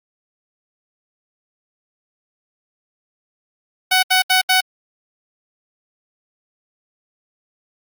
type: tone bursts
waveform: 10% pulse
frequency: 747 Hz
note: F#5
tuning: 16 cents sharp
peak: -4 dBFS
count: 4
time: 3.91-4.609 s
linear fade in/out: 10 ms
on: 120 ms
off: 73 ms
effects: Opus 48 kbps